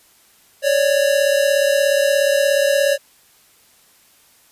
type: tone pair together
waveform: square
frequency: 554.4 / 591.3 Hz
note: C#5 / D5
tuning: 0 / +12 cents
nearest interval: minor second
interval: 112 cents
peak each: -16 / -19 dBFS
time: 0.62-2.98 s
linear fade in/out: 50 ms
effects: white hiss -53 dBFS RMS until 4.51 s + resampled to 32000 Hz